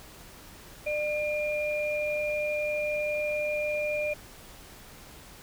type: tone pair together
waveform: sine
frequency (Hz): 599 / 2404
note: D5 / D7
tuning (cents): +34 / +40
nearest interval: 2 octaves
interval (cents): 2406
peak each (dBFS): -28 / -32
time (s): 0.86-4.14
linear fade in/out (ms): 10
effects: added 50 Hz sine -59 dBFS peak until 5.42 s + pink hiss -49 dBFS RMS until 5.42 s